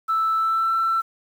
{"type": "tone with pitch glide", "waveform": "sine", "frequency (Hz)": [1318.5, 1338.5], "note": ["E6", "E6"], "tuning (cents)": [0, 26], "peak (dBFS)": -17, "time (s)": [0.08, 1.02], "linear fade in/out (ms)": 20, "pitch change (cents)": 26, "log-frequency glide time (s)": [0.37, 0.72], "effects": ["tanh soft clip ceiling -15 dBFS", "8-bit"]}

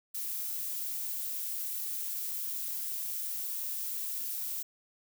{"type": "noise", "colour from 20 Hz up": "violet", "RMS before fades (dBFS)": -36, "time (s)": [0.14, 4.63], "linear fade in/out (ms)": 10, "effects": []}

